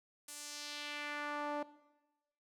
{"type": "tone with band-pass filter sweep", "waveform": "sawtooth", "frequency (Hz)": 293.7, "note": "D4", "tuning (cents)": 0, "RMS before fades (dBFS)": -42, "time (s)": [0.28, 1.63], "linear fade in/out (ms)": 5, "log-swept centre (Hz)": [9700, 700], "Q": 1.5, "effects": ["noise-tail reverb RT60 1.0 s tail -17 dB re dry"]}